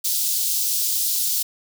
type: high-pass noise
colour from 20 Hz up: white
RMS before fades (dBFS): -22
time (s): 0.04-1.43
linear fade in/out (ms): 10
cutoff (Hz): 3900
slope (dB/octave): 24
effects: none